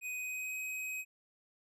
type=tone with pitch glide; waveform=square; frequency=2500 to 2526 Hz; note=D#7 to D#7; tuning=+8 to +26 cents; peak=-38 dBFS; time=0.01-1.05 s; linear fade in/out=50 ms; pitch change=+18 cents; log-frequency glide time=0.16-0.56 s; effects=none